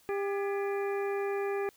harmonic tone with a mistuned harmonic, 399.1 Hz, G4, 31 cents sharp, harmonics 1 / 2 / 3 / 4 / 5 / 6, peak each -30 / -39 / -43 / -44 / -48 / -46 dBFS, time 0.09-1.69 s, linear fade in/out 0 ms, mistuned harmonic 4, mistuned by +96 cents, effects white hiss -63 dBFS RMS until 1.76 s

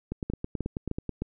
two click trains, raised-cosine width 3 ms, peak -17 / -18 dBFS, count 4 / 10, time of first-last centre 0.3-1.22 / 0.12-1.093 s, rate 3.26 / 9.25 Hz, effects none

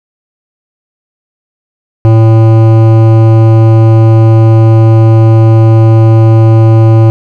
triangle tone with hard clipping, 111.9 Hz, A2, 30 cents sharp, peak -3 dBFS, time 2.05-7.1 s, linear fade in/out 0 ms, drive 18 dB, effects none

